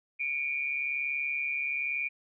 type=tone pair together; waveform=sine; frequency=2266 / 2407 Hz; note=C#7 / D7; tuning=+37 / +42 cents; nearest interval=minor second; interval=105 cents; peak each=-35 / -30 dBFS; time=0.19-2.09 s; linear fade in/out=20 ms; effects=none